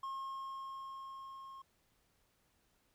triangle tone with level ramp, 1076 Hz, C6, 48 cents sharp, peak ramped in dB -37 to -47 dBFS, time 0.03-1.62 s, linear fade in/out 5 ms, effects pink hiss -75 dBFS RMS until 2.94 s

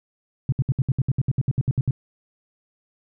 sine tone bursts, 130.5 Hz, C3, 4 cents flat, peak -16 dBFS, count 15, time 0.49-1.909 s, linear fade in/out 2 ms, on 33 ms, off 66 ms, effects none

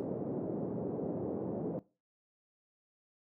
white band-pass noise, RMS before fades -37 dBFS, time 0-1.79 s, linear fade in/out 0 ms, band 130 to 490 Hz, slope 24 dB/octave, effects noise-tail reverb RT60 0.3 s tail -19 dB re dry

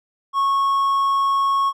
triangle tone, 1100 Hz, C#6, 14 cents flat, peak -14 dBFS, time 0.33-1.73 s, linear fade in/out 50 ms, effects none

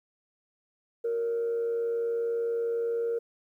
sine tone with frequency modulation, 465.6 Hz, A#4, 2 cents flat, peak -25 dBFS, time 1.04-3.19 s, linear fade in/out 10 ms, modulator 101 Hz, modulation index 0.22, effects tanh soft clip ceiling -23 dBFS + 11-bit

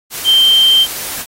sine tone in noise, 3136 Hz, G7, in tune, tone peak -6 dBFS, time 0.24-0.87 s, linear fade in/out 50 ms, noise white, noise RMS -23 dBFS, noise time 0.1-1.26 s, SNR +14 dB, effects AAC 48 kbps

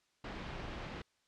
pink low-pass noise, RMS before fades -44 dBFS, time 0.24-1.02 s, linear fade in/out 5 ms, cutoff 3200 Hz, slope 12 dB/octave, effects white hiss -75 dBFS RMS until 1.27 s + low-pass 6000 Hz 12 dB/octave

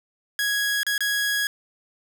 sawtooth tone with dropouts, 1661.2 Hz, G#6, in tune, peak -18 dBFS, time 0.39-1.47 s, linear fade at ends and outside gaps 1 ms, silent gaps 0.832-0.866 / 0.979-1.006 s, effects 8-bit

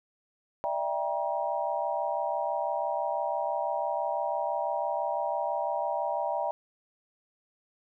sine chord, E half-diminished seventh, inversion third, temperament just, 593.3 / 659.3 / 791.1 / 949.3 Hz, D5 / E5 / G5 / Bb5, +18 / 0 / +16 / +31 cents, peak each -33 dBFS, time 0.64-6.51 s, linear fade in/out 0 ms, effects none

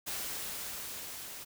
white noise with level ramp, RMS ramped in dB -37 to -45 dBFS, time 0.06-1.45 s, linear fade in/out 20 ms, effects none

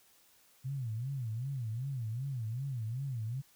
sine tone with vibrato, 123.47 Hz, B2, in tune, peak -34 dBFS, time 0.64-3.42 s, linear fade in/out 20 ms, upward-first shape sine, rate 2.6 Hz, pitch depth 220 cents each way, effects white hiss -65 dBFS RMS until 3.55 s

